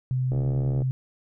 sine tone with pitch glide, 128.5 to 129.92 Hz, C3 to C3, -31 to -12 cents, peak -22 dBFS, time 0.11-0.91 s, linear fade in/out 0 ms, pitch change +19 cents, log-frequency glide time 0.34-0.42 s
click train, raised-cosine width 2 ms, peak -20 dBFS, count 36, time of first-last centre 0.32-0.82 s, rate 70 Hz
effects none

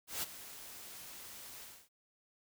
white noise with ADSR envelope, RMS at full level -36 dBFS, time 0.07-1.89 s, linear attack 160 ms, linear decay 17 ms, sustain -14 dB, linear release 270 ms, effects none

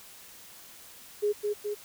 sine tone with echo, 415.3 Hz, G#4, in tune, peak -23 dBFS, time 1.22-1.33 s, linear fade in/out 20 ms, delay 210 ms, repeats 2, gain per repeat -3 dB, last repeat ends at 1.75 s, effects white hiss -50 dBFS RMS until 1.84 s

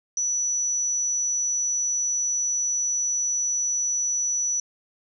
sine tone, 5920 Hz, F#8, in tune, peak -22 dBFS, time 0.17-4.6 s, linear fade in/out 2 ms, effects none

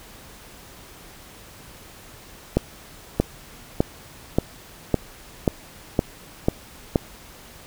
accelerating click train, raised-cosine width 2 ms, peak -3 dBFS, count 9, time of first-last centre 2.57-6.958 s, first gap 630 ms, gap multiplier 0.96, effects pink hiss -45 dBFS RMS until 7.66 s

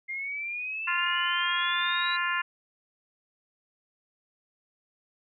sine exponential sweep, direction up, 2104 to 3968 Hz, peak -31 dBFS, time 0.08-2.17 s, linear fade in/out 20 ms
harmonic tone, 349.2 Hz, F4, in tune, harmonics 3 / 4 / 5 / 6 / 7 / 8, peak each -31 / -32 / -30 / -37 / -37 / -36 dBFS, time 0.87-2.42 s, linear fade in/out 10 ms
effects none

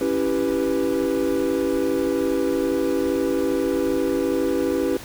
triangle chord, C# half-diminished seventh, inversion none, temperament equal, 277.2 / 329.6 / 392 / 493.9 Hz, C#4 / E4 / G4 / B4, 0 / 0 / 0 / 0 cents, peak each -23 dBFS, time 0.01-4.97 s, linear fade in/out 2 ms, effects pink hiss -38 dBFS RMS until 5.04 s

